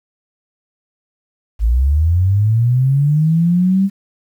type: linear sweep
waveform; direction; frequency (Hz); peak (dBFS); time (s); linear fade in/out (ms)
sine; up; 51.5 to 198.6; -10; 1.59-3.9; 50
effects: 8-bit